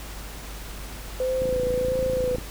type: tone with vibrato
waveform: sine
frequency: 509 Hz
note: C5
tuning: 48 cents flat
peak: -22 dBFS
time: 1.2-2.36 s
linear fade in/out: 2 ms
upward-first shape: sine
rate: 1.5 Hz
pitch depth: 31 cents each way
type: click train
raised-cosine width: 3 ms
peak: -19 dBFS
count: 28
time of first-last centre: 1.42-2.384 s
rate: 28 Hz
effects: added 50 Hz sine -37 dBFS peak until 2.5 s + pink hiss -40 dBFS RMS until 2.5 s